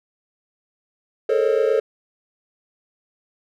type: tone cluster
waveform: triangle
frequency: 429.8 / 458 / 538 / 608 Hz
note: A4 / A#4 / C5 / D#5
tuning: -41 / -31 / +48 / -40 cents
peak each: -18 / -19 / -19 / -26 dBFS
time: 1.29-1.8 s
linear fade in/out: 5 ms
effects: none